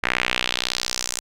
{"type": "tone with band-pass filter sweep", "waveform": "sawtooth", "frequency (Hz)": 61.74, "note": "B1", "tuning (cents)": 0, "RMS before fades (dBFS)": -25, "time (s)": [0.03, 1.2], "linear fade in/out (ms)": 10, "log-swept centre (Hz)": [1900, 7400], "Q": 2.1, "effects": []}